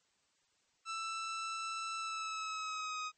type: tone with pitch glide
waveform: sawtooth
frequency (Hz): 1327 to 1256.1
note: E6 to D#6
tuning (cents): +11 to +16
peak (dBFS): -34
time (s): 0.85-3.12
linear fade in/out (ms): 50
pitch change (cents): -95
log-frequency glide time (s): 1.97-3
effects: white hiss -75 dBFS RMS until 3.17 s + MP3 32 kbps